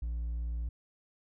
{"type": "tone with hard clipping", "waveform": "sine", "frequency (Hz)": 58.2, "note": "A#1", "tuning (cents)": -2, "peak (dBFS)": -33, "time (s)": [0.02, 0.69], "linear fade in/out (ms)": 5, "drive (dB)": 2, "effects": []}